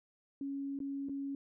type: tone with dropouts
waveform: sine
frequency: 277.2 Hz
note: C#4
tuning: in tune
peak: -36 dBFS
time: 0.41-1.35 s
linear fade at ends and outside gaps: 2 ms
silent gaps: 0.79-0.802 / 1.087-1.094 s
effects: none

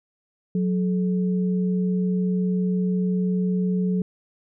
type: tone pair together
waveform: sine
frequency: 182.81 / 430.3 Hz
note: F#3 / A4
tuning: -21 / -39 cents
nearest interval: octave + minor third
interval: 1482 cents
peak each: -20 / -30 dBFS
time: 0.55-4.02 s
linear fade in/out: 2 ms
effects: none

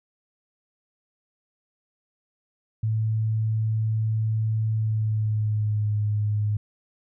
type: tone with pitch glide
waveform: sine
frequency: 110 to 105.09 Hz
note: A2 to G#2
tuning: 0 to +21 cents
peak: -21 dBFS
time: 2.83-6.57 s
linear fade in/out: 5 ms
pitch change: -79 cents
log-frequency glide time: 4.73-5.95 s
effects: none

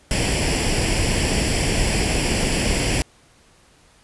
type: noise with comb filter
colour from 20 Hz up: pink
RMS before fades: -20 dBFS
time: 0.11-3.02 s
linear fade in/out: 0 ms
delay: 0.39 ms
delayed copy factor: +0.7
effects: pink hiss -54 dBFS RMS until 4.03 s + resampled to 24000 Hz

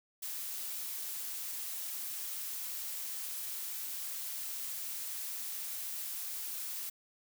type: noise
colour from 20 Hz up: blue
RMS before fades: -40 dBFS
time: 0.22-6.9 s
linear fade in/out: 10 ms
effects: none

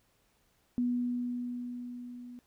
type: tone with level ramp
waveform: sine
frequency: 244.5 Hz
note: B3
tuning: 17 cents flat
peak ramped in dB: -26 to -44 dBFS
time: 0.78-2.39 s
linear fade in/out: 0 ms
effects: pink hiss -71 dBFS RMS until 2.46 s

